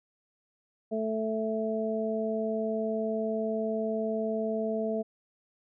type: harmonic tone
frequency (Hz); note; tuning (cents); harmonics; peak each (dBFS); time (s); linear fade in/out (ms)
220; A3; 0; 1 / 2 / 3; -32 / -32 / -32; 0.91-5.03; 20
effects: none